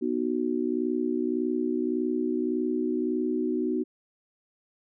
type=chord; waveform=sine; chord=B major; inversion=none; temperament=just; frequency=246.9 / 308.7 / 370.4 Hz; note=B3 / D#4 / F#4; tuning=0 / -14 / +2 cents; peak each=-29 dBFS; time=0.01-3.84 s; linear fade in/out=20 ms; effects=none